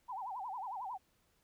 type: tone with vibrato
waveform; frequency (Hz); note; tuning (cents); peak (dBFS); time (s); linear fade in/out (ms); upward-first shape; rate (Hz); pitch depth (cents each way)
sine; 872; A5; -16; -39; 0.08-0.98; 20; sine; 11; 260
effects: pink hiss -74 dBFS RMS until 1.43 s